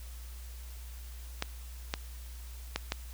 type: clicks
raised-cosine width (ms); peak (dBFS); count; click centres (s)
0.2; -13; 4; 1.424 / 1.939 / 2.76 / 2.921
effects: added 60 Hz sine -42 dBFS peak until 3.13 s + white hiss -54 dBFS RMS until 3.13 s